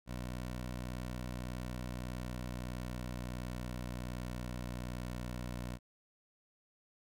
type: tone with pitch glide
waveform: 15% pulse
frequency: 61.74 to 61.07 Hz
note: B1 to B1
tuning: 0 to -19 cents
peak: -33 dBFS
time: 0.06-5.79 s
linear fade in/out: 50 ms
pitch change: -19 cents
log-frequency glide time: 1.67-5.42 s
effects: none